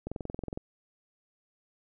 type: click train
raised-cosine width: 2 ms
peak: -22 dBFS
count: 12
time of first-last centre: 0.07-0.575 s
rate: 21.8 Hz
effects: none